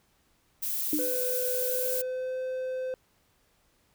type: noise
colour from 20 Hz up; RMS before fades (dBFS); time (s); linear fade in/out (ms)
violet; -31; 0.62-2.02; 10
type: tone with exponential decay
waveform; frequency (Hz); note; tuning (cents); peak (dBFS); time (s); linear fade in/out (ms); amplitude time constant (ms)
sine; 301.2; D4; +44; -23; 0.93-1.24; 1; 67
type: tone with pitch glide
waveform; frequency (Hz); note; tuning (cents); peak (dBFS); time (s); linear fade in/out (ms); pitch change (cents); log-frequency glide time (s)
triangle; 503 to 514.8; B4 to C5; +32 to -28; -28; 0.99-2.94; 0; +40; 1.51-2.39
effects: pink hiss -68 dBFS RMS until 3.94 s